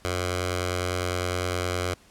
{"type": "tone with notch filter", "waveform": "10% pulse", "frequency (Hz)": 89.8, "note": "F2", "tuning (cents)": 49, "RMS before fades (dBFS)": -28, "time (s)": [0.05, 1.94], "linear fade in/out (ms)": 0, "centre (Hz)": 210, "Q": 0.56, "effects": ["pink hiss -56 dBFS RMS until 2.1 s", "low-pass 11000 Hz 12 dB/octave"]}